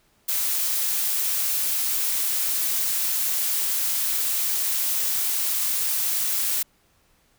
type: noise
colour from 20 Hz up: blue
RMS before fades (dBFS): -24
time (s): 0.28-6.63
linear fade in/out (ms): 10
effects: pink hiss -63 dBFS RMS until 7.38 s